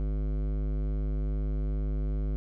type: tone with hard clipping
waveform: sine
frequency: 51.2 Hz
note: G#1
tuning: 24 cents flat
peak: -29 dBFS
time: 0-2.36 s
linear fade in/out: 0 ms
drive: 15 dB
effects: none